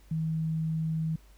sine tone, 159.7 Hz, D#3, 45 cents sharp, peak -27 dBFS, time 0.11-1.16 s, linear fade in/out 5 ms, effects added 50 Hz sine -53 dBFS peak until 1.37 s + pink hiss -63 dBFS RMS until 1.37 s

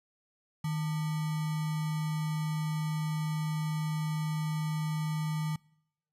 sine tone with sample-and-hold, 155.56 Hz, D#3, in tune, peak -29 dBFS, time 0.64-5.56 s, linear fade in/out 5 ms, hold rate 1050 Hz, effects noise-tail reverb RT60 0.8 s tail -26 dB re dry + resampled to 32000 Hz

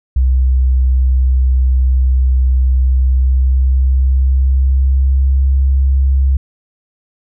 sine tone with pitch glide, 64.2 to 67.08 Hz, C2 to C2, -32 to +44 cents, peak -8 dBFS, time 0.16-6.37 s, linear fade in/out 5 ms, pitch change +76 cents, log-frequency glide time 2.87-5.49 s, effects none

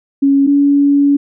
sine tone pair in turn, 277.2 / 283.5 Hz, C#4 / C#4, 0 / +39 cents, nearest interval unison, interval 39 cents, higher second, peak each -7 dBFS, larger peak neither, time 0.22-0.47 / 0.47-1.17 s, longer second, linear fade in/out 10 ms, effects none

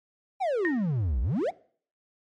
triangle exponential two-way sweep, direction down then up, 820 to 54.7 to 820 Hz, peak -22 dBFS, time 0.4-1.51 s, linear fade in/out 20 ms, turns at 1.21 s
sine tone with exponential decay, 1850 Hz, A#6, 14 cents flat, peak -23 dBFS, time 0.65-0.86 s, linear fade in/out 0 ms, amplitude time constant 45 ms
effects noise-tail reverb RT60 0.5 s tail -22 dB re dry + MP3 48 kbps

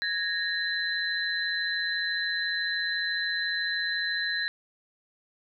sine tone cluster, 1665 / 1839 / 4042 Hz, G#6 / A#6 / B7, +4 / -24 / +39 cents, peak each -31 dBFS, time 0.02-4.48 s, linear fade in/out 0 ms, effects none

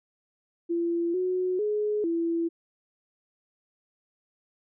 sine tone with pitch steps, 340.1 / 366.9 / 420.8 / 334.6 Hz, F4 / F#4 / G#4 / E4, -46 / -15 / +23 / +26 cents, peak -24 dBFS, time 0.69-2.49 s, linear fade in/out 20 ms, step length 450 ms, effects none

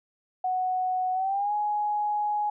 sine tone with pitch glide, 740 to 835.4 Hz, F#5 to G#5, 0 to +10 cents, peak -24 dBFS, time 0.44-2.5 s, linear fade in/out 5 ms, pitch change +210 cents, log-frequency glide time 1.13-1.53 s, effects none

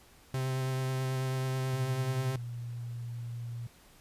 45% pulse tone with vibrato, 130.9 Hz, C3, 1 cent sharp, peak -30 dBFS, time 0.34-2.36 s, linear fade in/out 2 ms, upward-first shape triangle, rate 9.2 Hz, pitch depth 16 cents each way
sine tone with pitch glide, 120 to 118.28 Hz, B2 to A#2, -49 to +26 cents, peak -36 dBFS, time 1.73-3.67 s, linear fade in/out 5 ms, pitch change -25 cents, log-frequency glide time 2.3-3.28 s
effects pink hiss -59 dBFS RMS until 4 s + resampled to 32000 Hz

